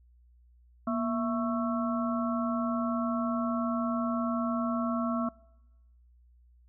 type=harmonic tone with a mistuned harmonic; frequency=221.4 Hz; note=A3; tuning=11 cents sharp; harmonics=1 / 3 / 5 / 6; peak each=-29 / -34 / -36 / -37 dBFS; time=0.87-5.29 s; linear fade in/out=5 ms; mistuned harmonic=1; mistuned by=+120 cents; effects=noise-tail reverb RT60 1.0 s tail -24 dB re dry + added 60 Hz sine -57 dBFS peak until 6.68 s